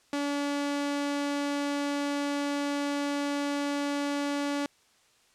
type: tone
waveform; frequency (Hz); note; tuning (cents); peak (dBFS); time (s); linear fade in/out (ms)
sawtooth; 286.1; D4; -45; -24; 0.13-4.66; 2
effects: white hiss -64 dBFS RMS until 5.34 s + low-pass 8000 Hz 12 dB/octave